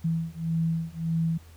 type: beating tone pair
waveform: sine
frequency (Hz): 163.2 / 164.9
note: E3 / E3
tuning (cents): -17 / +1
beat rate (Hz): 1.7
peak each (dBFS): -28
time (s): 0.04-1.38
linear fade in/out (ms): 10
effects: added 82 Hz sine -48 dBFS peak until 1.56 s + pink hiss -57 dBFS RMS until 1.56 s